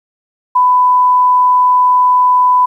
sine tone, 998 Hz, B5, 18 cents sharp, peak -6 dBFS, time 0.55-2.66 s, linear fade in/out 10 ms, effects 8-bit

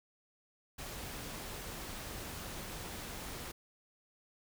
pink noise, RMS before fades -44 dBFS, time 0.78-3.52 s, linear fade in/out 10 ms, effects none

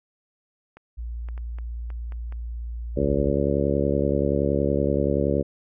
clicks, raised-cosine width 0.5 ms, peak -30 dBFS, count 7, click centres 0.77 / 1.287 / 1.378 / 1.586 / 1.903 / 2.122 / 2.324 s
sine tone, 58.27 Hz, A#1, in tune, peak -29 dBFS, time 0.97-3.34 s, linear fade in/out 20 ms
harmonic tone, 70.6 Hz, C#2, 32 cents sharp, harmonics 1 / 2 / 3 / 4 / 5 / 6 / 7 / 8, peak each -28 / -28 / -28 / -28 / -28 / -28 / -28 / -28 dBFS, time 2.96-5.43 s, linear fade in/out 20 ms
effects none

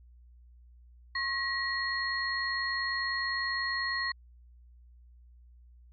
sine tone cluster, 1083 / 1905 / 4286 Hz, C#6 / A#6 / C8, -41 / +37 / +41 cents, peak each -37 / -31 / -36 dBFS, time 1.15-4.12 s, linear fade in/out 5 ms, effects added 60 Hz sine -53 dBFS peak until 5.92 s

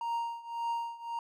triangle tone with tremolo, 932.3 Hz, A#5, in tune, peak -27 dBFS, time 0.01-1.19 s, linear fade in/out 2 ms, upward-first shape triangle, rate 1.8 Hz, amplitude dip 90%, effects none

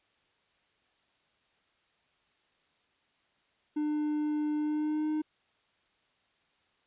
triangle tone with pitch glide, 300.5 to 307.3 Hz, D4 to D#4, +40 to -21 cents, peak -26 dBFS, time 3.76-5.22 s, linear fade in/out 10 ms, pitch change +39 cents, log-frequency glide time 4.58-5.09 s, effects white hiss -71 dBFS RMS until 6.86 s + resampled to 8000 Hz

